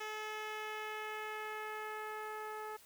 10% pulse tone with low-pass filter sweep, 429.5 Hz, A4, 42 cents flat, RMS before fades -43 dBFS, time 0-2.77 s, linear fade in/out 10 ms, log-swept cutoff 4900 to 1200 Hz, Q 0.95, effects white hiss -61 dBFS RMS until 2.85 s

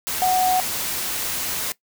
sine tone in noise, 740 Hz, F#5, in tune, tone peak -16 dBFS, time 0.22-0.6 s, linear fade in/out 0 ms, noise white, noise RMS -26 dBFS, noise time 0.07-1.72 s, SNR +7 dB, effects noise-tail reverb RT60 0.1 s tail -19 dB re dry

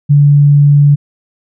sine tone, 144.3 Hz, D3, 30 cents flat, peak -3 dBFS, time 0.09-0.96 s, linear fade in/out 20 ms, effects none

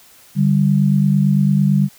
sine tone pair together, 146.83 / 195.78 Hz, D3 / G3, 0 / -2 cents, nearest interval perfect fourth, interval 498 cents, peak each -14 dBFS, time 0.35-1.89 s, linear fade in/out 50 ms, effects white hiss -47 dBFS RMS until 1.98 s

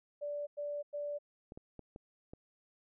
sine tone bursts, 583 Hz, D5, 13 cents flat, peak -36 dBFS, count 3, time 0.21-1.188 s, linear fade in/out 20 ms, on 260 ms, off 99 ms
clicks, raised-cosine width 2 ms, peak -34 dBFS, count 5, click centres 1.521 / 1.575 / 1.793 / 1.961 / 2.335 s
effects none

